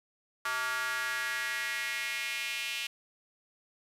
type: tone with high-pass filter sweep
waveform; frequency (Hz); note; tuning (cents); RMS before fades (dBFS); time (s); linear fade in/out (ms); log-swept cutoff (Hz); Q
square; 127.8; C3; -40; -34; 0.45-2.87; 5; 1300 to 2700; 3.3
effects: resampled to 32000 Hz + 10-bit